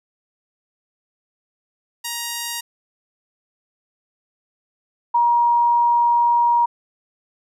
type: tone pair in turn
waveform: 5% pulse / sine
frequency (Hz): 942 / 949.1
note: A#5 / A#5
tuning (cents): +18 / +31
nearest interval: unison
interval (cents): 13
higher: second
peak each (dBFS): -13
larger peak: neither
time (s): 2.04-2.61 / 5.14-6.66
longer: second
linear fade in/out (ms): 10
effects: none